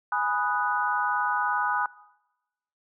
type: chord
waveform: sine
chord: G# minor seventh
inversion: none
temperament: equal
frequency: 830.6 / 987.8 / 1244.5 / 1480 Hz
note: G#5 / B5 / D#6 / F#6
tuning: 0 / 0 / 0 / 0 cents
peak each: -29 dBFS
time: 0.12-1.86 s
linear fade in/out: 2 ms
effects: noise-tail reverb RT60 1.0 s tail -21 dB re dry